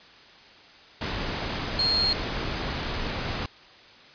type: tone in noise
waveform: sine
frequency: 4246 Hz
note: C8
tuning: 25 cents sharp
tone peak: -21 dBFS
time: 1.79-2.13 s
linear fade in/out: 2 ms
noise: pink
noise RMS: -30 dBFS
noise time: 1.01-3.46 s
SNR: +6 dB
effects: white hiss -50 dBFS RMS until 4.14 s + resampled to 11025 Hz